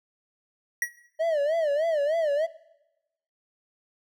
square tone with exponential decay, 1919 Hz, A#6, 50 cents sharp, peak -21 dBFS, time 0.82-0.94 s, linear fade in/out 2 ms, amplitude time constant 24 ms
triangle tone with vibrato, 616 Hz, D#5, 17 cents flat, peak -20 dBFS, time 1.19-2.47 s, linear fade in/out 20 ms, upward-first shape sine, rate 3.3 Hz, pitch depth 150 cents each way
effects noise-tail reverb RT60 0.9 s tail -19 dB re dry

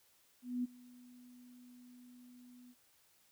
sine tone with ADSR envelope, 246.9 Hz, B3, in tune, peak -32 dBFS, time 0.42-2.75 s, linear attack 220 ms, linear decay 20 ms, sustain -23 dB, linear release 47 ms, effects white hiss -70 dBFS RMS until 3.31 s

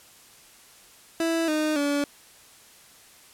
30% pulse tone with pitch steps, 329.6 / 307.5 / 286.9 Hz, E4 / D#4 / D4, 0 / -20 / -40 cents, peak -20 dBFS, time 1.2-2.04 s, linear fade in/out 2 ms, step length 280 ms, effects white hiss -52 dBFS RMS until 3.33 s + low-pass 12000 Hz 12 dB/octave

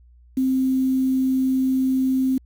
sine tone with quantisation, 261.6 Hz, C4, in tune, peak -17 dBFS, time 0.37-2.38 s, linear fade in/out 5 ms, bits 7, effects added 60 Hz sine -48 dBFS peak until 2.45 s

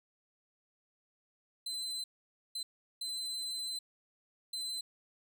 35% pulse tone bursts at uneven times, 4053 Hz, B7, 44 cents sharp, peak -35 dBFS, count 4, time 1.66-2.04 / 2.55-2.63 / 3.01-3.79 / 4.53-4.81 s, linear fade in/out 5 ms, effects none

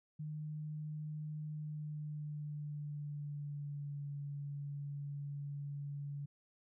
sine tone with pitch glide, 152.3 to 142.92 Hz, D#3 to D3, -37 to -47 cents, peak -40 dBFS, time 0.19-6.26 s, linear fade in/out 10 ms, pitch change -110 cents, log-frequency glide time 1.48-4.1 s, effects none

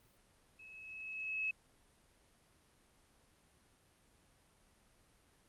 sine tone with level ramp, 2581 Hz, E7, 37 cents flat, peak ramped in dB -54 to -33 dBFS, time 0.59-1.51 s, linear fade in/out 5 ms, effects pink hiss -69 dBFS RMS until 5.48 s + Opus 32 kbps

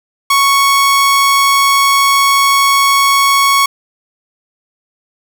sawtooth tone, 1108.7 Hz, C#6, in tune, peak -4 dBFS, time 0.3-3.66 s, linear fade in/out 5 ms, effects none

